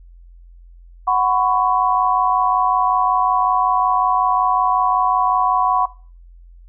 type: chord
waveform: sine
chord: F# suspended fourth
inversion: none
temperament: equal with one note detuned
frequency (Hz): 740 / 1003.3 / 1108.7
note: F#5 / B5 / C#6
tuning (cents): 0 / +27 / 0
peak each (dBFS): -18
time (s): 1.07-5.86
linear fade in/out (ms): 10
effects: noise-tail reverb RT60 0.4 s tail -20 dB re dry + added 43 Hz sine -40 dBFS peak until 6.68 s